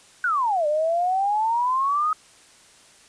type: exponential two-way sweep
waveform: sine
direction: down then up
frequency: 1522 to 587.3 to 1273 Hz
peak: -19 dBFS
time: 0.24-2.13 s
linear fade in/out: 2 ms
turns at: 0.67 s
effects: white hiss -52 dBFS RMS until 3.08 s + resampled to 22050 Hz